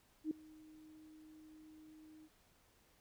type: tone with ADSR envelope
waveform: sine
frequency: 311.1 Hz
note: D#4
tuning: in tune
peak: -33 dBFS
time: 0.24-2.29 s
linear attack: 70 ms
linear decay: 3 ms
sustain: -23 dB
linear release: 44 ms
effects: pink hiss -71 dBFS RMS until 3 s